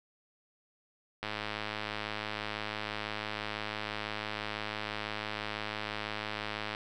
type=click train; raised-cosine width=0.3 ms; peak=-19 dBFS; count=586; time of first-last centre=1.23-6.749 s; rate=106 Hz; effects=none